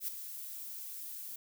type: noise with ADSR envelope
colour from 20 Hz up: violet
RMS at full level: -34 dBFS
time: 0-1.36 s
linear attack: 82 ms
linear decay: 3 ms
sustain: -10 dB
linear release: 5 ms
effects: none